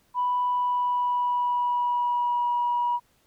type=tone with pitch glide; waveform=sine; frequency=987.8 to 965.2 Hz; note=B5 to B5; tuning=0 to -40 cents; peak=-21 dBFS; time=0.14-3 s; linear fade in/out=50 ms; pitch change=-40 cents; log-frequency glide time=0.43-2.48 s; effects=tanh soft clip ceiling -17 dBFS + pink hiss -65 dBFS RMS until 3.26 s